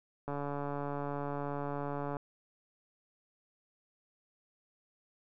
click train, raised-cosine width 1 ms, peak -24 dBFS, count 271, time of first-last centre 0.28-2.168 s, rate 143 Hz, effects none

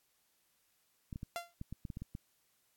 clicks, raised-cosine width 5 ms, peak -30 dBFS, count 10, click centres 1.128 / 1.159 / 1.231 / 1.614 / 1.726 / 1.852 / 1.902 / 1.971 / 2.02 / 2.151 s
sawtooth tone with exponential decay, 689 Hz, F5, 24 cents flat, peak -30 dBFS, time 1.36-1.54 s, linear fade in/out 0 ms, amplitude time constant 37 ms
effects white hiss -75 dBFS RMS until 2.76 s + AAC 64 kbps

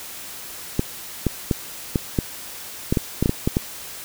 clicks, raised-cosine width 3 ms, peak -5 dBFS, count 12, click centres 0.794 / 1.267 / 1.512 / 1.958 / 2.188 / 2.925 / 2.972 / 3.226 / 3.259 / 3.294 / 3.475 / 3.569 s, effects white hiss -36 dBFS RMS until 4.04 s

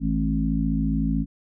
harmonic tone with a mistuned harmonic, 54 Hz, A1, 32 cents flat, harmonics 1 / 3 / 4 / 5, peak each -26 / -26 / -26 / -26 dBFS, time 0-1.26 s, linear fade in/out 50 ms, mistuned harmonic 3, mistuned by -18 cents, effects none

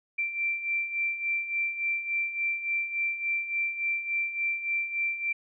sine beating tone pair, 2349 / 2352.5 Hz, D7 / D7, 0 / +2 cents, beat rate 3.5 Hz, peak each -34 / -28 dBFS, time 0.18-5.33 s, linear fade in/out 10 ms, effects none

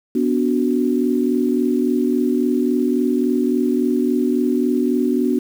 sine chord, B minor, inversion none, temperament equal with one note detuned, 246.9 / 290.5 / 370 Hz, B3 / D4 / F#4, 0 / -19 / 0 cents, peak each -18 / -20 / -21 dBFS, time 0.15-5.39 s, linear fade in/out 5 ms, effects 7-bit

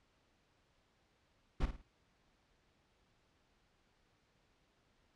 brown noise with echo, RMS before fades -32 dBFS, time 1.6-1.66 s, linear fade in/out 10 ms, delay 54 ms, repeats 3, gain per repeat -9 dB, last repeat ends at 1.822 s, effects pink hiss -74 dBFS RMS until 5.15 s + low-pass 5000 Hz 12 dB/octave

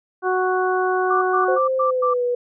harmonic tone, 370 Hz, F#4, in tune, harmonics 1 / 2 / 3 / 4, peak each -20 / -23 / -25 / -26 dBFS, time 0.22-1.59 s, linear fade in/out 50 ms
sine tone bursts, 1174.7 Hz, D6, in tune, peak -18 dBFS, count 5, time 1.1-2.14 s, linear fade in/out 10 ms, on 120 ms, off 110 ms
sine tone with pitch glide, 523.3 to 488.3 Hz, C5 to B4, 0 to -20 cents, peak -18 dBFS, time 1.48-2.35 s, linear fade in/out 5 ms, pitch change -120 cents, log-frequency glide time 1.79-2.24 s
effects none

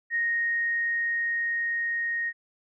sine tone with level ramp, 1864.7 Hz, A#6, in tune, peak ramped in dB -23 to -26 dBFS, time 0.1-2.33 s, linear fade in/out 50 ms, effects none

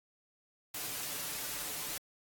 white noise with comb filter, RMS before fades -39 dBFS, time 0.74-1.98 s, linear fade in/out 5 ms, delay 6.8 ms, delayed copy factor +0.5, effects AAC 64 kbps

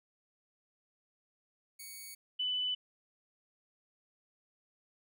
5% pulse / sine tone pair in turn, 2235 / 2995 Hz, C#7 / F#7, +14 / +20 cents, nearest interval perfect fourth, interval 506 cents, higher second, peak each -36 / -31 dBFS, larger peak second, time 1.79-2.15 / 2.39-2.75 s, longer neither, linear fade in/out 10 ms, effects none

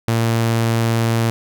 sawtooth tone, 114.7 Hz, A#2, 28 cents flat, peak -11 dBFS, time 0.08-1.3 s, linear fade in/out 0 ms, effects none

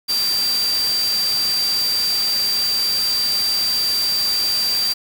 sine tone in noise, 4699 Hz, D8, in tune, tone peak -17 dBFS, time 0.08-4.94 s, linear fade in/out 20 ms, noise white, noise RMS -27 dBFS, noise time 0.08-4.94 s, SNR +7 dB, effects none

